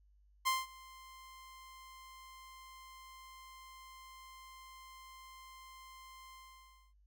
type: tone with ADSR envelope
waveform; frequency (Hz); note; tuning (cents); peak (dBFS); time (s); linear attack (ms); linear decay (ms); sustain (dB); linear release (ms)
sawtooth; 1046.5; C6; 0; -25; 0.45-6.94; 22; 190; -24; 610
effects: added 50 Hz sine -64 dBFS peak until 7.06 s